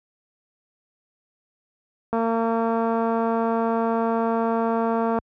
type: click train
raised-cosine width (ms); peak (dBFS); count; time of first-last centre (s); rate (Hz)
1; -11; 698; 2.13-5.187; 228
effects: high-pass 60 Hz 12 dB/octave